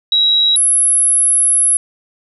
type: tone pair in turn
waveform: sine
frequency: 3864 / 10929 Hz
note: B7 / F9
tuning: -39 / -39 cents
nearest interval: octave + tritone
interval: 1800 cents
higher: second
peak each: -9 dBFS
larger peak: neither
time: 0.12-0.56 / 0.56-1.77 s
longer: second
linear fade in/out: 2 ms
effects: none